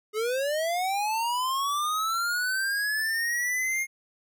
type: linear sweep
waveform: square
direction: up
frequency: 415.3 to 2146 Hz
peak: -26 dBFS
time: 0.13-3.87 s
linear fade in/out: 50 ms
effects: none